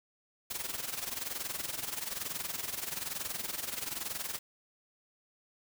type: noise with amplitude modulation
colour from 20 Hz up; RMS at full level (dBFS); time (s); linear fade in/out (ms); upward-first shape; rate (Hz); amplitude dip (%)
white; -35; 0.5-4.39; 10; sine; 21.1; 75
effects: none